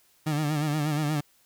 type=tone with vibrato; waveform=30% pulse; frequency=150.6 Hz; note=D3; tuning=44 cents sharp; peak=-22 dBFS; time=0.26-1.21 s; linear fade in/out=10 ms; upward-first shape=sine; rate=8.4 Hz; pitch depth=69 cents each way; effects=white hiss -63 dBFS RMS until 1.45 s